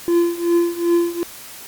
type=tone with tremolo; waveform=triangle; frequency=343.3 Hz; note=F4; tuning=30 cents flat; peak=-9 dBFS; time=0.08-1.23 s; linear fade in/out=0 ms; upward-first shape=triangle; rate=2.6 Hz; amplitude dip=90%; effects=white hiss -37 dBFS RMS until 1.67 s + Opus 48 kbps